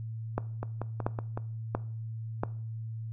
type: two click trains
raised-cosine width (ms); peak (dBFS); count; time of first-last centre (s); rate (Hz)
1; -20 / -14; 5 / 4; 0.63-1.375 / 0.38-2.435; 5.37 / 1.46
effects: noise-tail reverb RT60 0.5 s tail -19 dB re dry + added 112 Hz sine -35 dBFS peak until 3.12 s